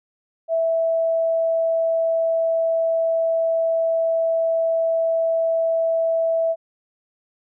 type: tone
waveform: sine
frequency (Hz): 657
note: E5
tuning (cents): -6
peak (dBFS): -17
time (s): 0.48-6.56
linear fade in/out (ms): 50
effects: none